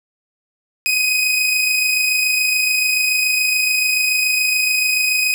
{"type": "tone pair together", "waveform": "sawtooth", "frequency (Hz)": [2483, 2510], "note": ["D#7", "D#7"], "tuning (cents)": [-4, 15], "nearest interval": "unison", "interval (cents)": 19, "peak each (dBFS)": [-21, -12], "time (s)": [0.86, 5.34], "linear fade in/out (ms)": 0, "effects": ["8-bit"]}